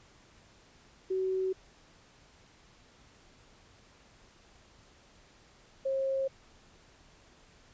sine tone pair in turn, 376.9 / 537.1 Hz, F#4 / C5, +32 / +45 cents, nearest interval tritone, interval 613 cents, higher second, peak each -28 dBFS, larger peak neither, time 1.1-1.53 / 5.85-6.28 s, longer neither, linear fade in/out 10 ms, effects pink hiss -60 dBFS RMS until 7.73 s + resampled to 16000 Hz

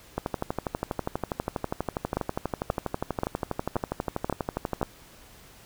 two click trains, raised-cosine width 1 ms, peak -13 / -11 dBFS, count 58 / 6, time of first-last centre 0.18-4.814 / 2.17-4.83 s, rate 12.3 / 1.88 Hz, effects pink hiss -52 dBFS RMS until 5.65 s

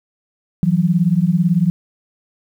sine beating tone pair, 164.81 / 182.81 Hz, E3 / F#3, 0 / -21 cents, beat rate 18 Hz, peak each -15 dBFS, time 0.63-1.7 s, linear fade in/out 0 ms, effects 8-bit

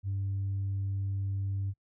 sine tone, 98 Hz, G2, in tune, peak -28 dBFS, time 0.03-1.74 s, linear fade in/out 50 ms, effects noise-tail reverb RT60 0.1 s tail -24 dB re dry + tanh soft clip ceiling -27 dBFS

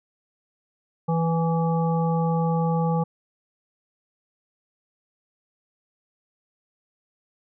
harmonic tone with a mistuned harmonic, 164.81 Hz, E3, in tune, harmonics 1 / 3 / 5 / 7, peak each -21 / -28 / -28 / -35 dBFS, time 1.08-3.04 s, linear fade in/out 10 ms, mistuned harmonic 5, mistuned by +17 cents, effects none

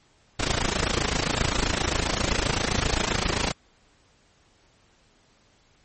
pink noise with amplitude modulation, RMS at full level -21 dBFS, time 0.39-3.52 s, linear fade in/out 10 ms, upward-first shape sine, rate 27.6 Hz, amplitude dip 85%, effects pink hiss -61 dBFS RMS until 5.84 s + MP3 32 kbps

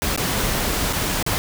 pink noise with dropouts, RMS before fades -22 dBFS, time 0.02-1.38 s, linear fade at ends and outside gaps 0 ms, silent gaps 0.161-0.176 / 0.927-0.932 / 1.227-1.264 s, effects none

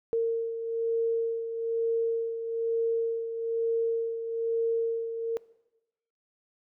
sine beating tone pair, 457.8 / 458.9 Hz, A#4 / A#4, -31 / -27 cents, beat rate 1.1 Hz, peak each -26 / -34 dBFS, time 0.13-5.37 s, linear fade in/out 0 ms, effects noise-tail reverb RT60 1.0 s tail -21 dB re dry

